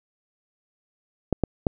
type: clicks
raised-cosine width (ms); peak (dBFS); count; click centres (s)
2; -7; 3; 1.327 / 1.437 / 1.668
effects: none